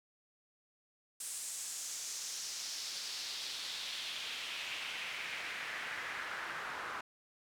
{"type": "noise with band-pass filter sweep", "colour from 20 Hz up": "pink", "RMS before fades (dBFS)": -42, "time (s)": [1.2, 7.01], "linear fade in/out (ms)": 5, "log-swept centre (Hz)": [8700, 1300], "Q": 2.2, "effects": []}